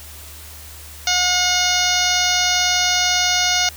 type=harmonic tone with a mistuned harmonic; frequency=722 Hz; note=F#5; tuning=43 cents flat; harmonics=1 / 2 / 3 / 4 / 5 / 6 / 7 / 8 / 9; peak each=-24 / -24 / -24 / -24 / -24 / -24 / -24 / -24 / -24 dBFS; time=1.07-3.69 s; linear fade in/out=2 ms; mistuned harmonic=9; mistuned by=-21 cents; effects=added 75 Hz sine -39 dBFS peak until 3.76 s + white hiss -39 dBFS RMS until 3.76 s